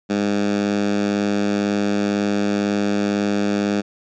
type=tone with high-pass filter; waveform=10% pulse; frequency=102 Hz; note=G#2; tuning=31 cents flat; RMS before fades=-20 dBFS; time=0.09-3.82 s; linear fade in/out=20 ms; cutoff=210 Hz; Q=2.3; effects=resampled to 16000 Hz